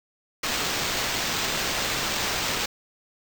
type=noise with sample-and-hold; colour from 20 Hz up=violet; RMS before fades=-27 dBFS; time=0.43-2.66 s; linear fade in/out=5 ms; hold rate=11025 Hz; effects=none